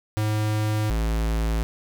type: tone pair in turn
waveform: square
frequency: 107.1 / 55.06 Hz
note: A2 / A1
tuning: -46 / +2 cents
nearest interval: octave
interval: 1152 cents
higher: first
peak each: -22 dBFS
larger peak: neither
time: 0.17-0.9 / 0.9-1.63 s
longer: neither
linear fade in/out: 0 ms
effects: none

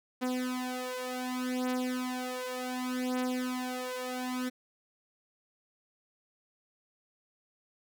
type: beating tone pair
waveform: sawtooth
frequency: 252.3 / 252.97 Hz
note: B3 / B3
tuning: +37 / +42 cents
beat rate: 0.67 Hz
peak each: -31 dBFS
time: 0.21-4.5 s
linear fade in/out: 20 ms
effects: none

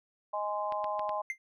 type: chord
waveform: sine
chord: Ab major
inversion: second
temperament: just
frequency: 623 / 830.6 / 1038.3 Hz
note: Eb5 / Ab5 / C6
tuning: +2 / 0 / -14 cents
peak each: -35 dBFS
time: 0.33-1.22 s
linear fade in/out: 10 ms
type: clicks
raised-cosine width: 0.3 ms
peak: -27 dBFS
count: 4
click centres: 0.723 / 0.843 / 0.994 / 1.093 s
type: tone with exponential decay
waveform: triangle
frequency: 2093 Hz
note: C7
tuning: in tune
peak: -26 dBFS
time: 1.3-1.38 s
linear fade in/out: 1 ms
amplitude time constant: 16 ms
effects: none

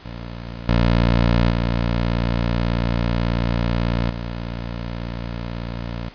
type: tone with level steps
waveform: 15% pulse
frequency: 58.27 Hz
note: A#1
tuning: in tune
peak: -24 / -8 / -12 / -20 dBFS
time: 0.04-6.1 s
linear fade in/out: 20 ms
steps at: 0.69 / 1.5 / 4.1 s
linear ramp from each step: 2 ms
effects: pink hiss -44 dBFS RMS until 6.14 s + resampled to 11025 Hz

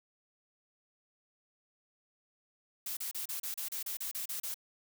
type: noise bursts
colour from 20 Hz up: blue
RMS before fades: -38 dBFS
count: 12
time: 2.86-4.543 s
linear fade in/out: 5 ms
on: 110 ms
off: 33 ms
effects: none

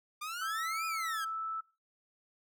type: exponential two-way sweep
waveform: sawtooth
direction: up then down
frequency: 1186 to 2489 to 1567 Hz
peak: -34 dBFS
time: 0.21-1.25 s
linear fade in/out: 10 ms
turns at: 0.86 s
type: tone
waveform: sine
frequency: 1315 Hz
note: E6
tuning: 5 cents flat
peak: -34 dBFS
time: 0.41-1.61 s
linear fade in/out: 10 ms
effects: noise-tail reverb RT60 0.3 s tail -21 dB re dry

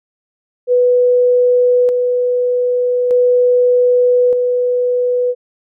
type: tone with tremolo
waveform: sine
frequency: 493.9 Hz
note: B4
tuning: in tune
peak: -8 dBFS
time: 0.67-5.35 s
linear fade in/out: 50 ms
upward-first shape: square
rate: 0.41 Hz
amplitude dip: 35%
effects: none

